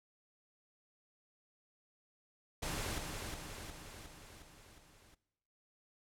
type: noise with echo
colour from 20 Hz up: pink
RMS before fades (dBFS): -39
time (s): 2.62-2.99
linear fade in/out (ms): 10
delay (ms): 360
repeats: 6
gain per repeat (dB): -4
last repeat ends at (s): 5.15
effects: noise-tail reverb RT60 1.0 s tail -21 dB re dry + low-pass 12000 Hz 12 dB/octave